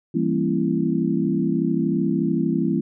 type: tone cluster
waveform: sine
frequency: 166.2 / 198 / 231.1 / 271.6 / 334.5 Hz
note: E3 / G3 / A#3 / C#4 / E4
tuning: +15 / +18 / -15 / -35 / +25 cents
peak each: -25 dBFS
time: 0.14-2.81 s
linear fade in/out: 10 ms
effects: none